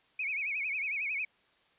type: tone with vibrato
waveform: sine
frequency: 2364 Hz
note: D7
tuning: 11 cents sharp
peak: -31 dBFS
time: 0.19-1.25 s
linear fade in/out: 5 ms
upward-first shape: sine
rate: 11 Hz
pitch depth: 150 cents each way
effects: white hiss -67 dBFS RMS until 1.78 s + resampled to 8000 Hz